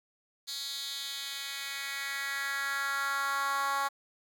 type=tone with high-pass filter sweep; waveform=10% pulse; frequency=277.2 Hz; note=C#4; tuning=in tune; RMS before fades=-34 dBFS; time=0.47-3.89 s; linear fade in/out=20 ms; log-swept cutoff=4200 to 960 Hz; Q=2.7; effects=10-bit